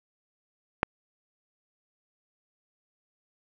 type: click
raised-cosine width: 0.5 ms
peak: -6 dBFS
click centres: 0.831 s
effects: none